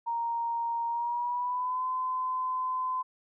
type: tone with pitch glide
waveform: sine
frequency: 932.3 to 1022.6 Hz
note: A#5 to C6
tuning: 0 to -40 cents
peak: -28 dBFS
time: 0.06-3.03 s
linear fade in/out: 20 ms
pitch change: +160 cents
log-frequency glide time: 0.88-1.85 s
effects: none